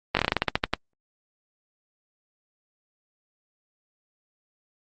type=slowing click train; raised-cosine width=0.3 ms; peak=-4 dBFS; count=13; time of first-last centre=0.15-0.736 s; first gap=19 ms; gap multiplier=1.16; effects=Opus 24 kbps